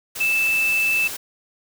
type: tone in noise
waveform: sine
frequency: 2637 Hz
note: E7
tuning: in tune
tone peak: -17 dBFS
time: 0.2-1.08 s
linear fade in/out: 10 ms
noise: white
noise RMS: -31 dBFS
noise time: 0.15-1.17 s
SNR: +11 dB
effects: none